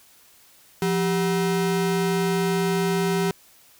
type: ring-modulated tone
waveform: square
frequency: 283.8 Hz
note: C#4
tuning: 41 cents sharp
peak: -18 dBFS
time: 0.82-3.31 s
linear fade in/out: 2 ms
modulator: 110 Hz
effects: white hiss -54 dBFS RMS until 3.79 s